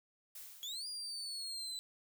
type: noise with exponential decay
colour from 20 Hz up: blue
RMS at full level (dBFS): -48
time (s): 0.35-1.5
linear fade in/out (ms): 5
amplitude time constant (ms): 250
type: exponential two-way sweep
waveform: 35% pulse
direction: up then down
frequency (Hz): 3314 to 4870 to 3992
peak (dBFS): -39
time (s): 0.63-1.79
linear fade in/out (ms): 0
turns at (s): 0.87
effects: none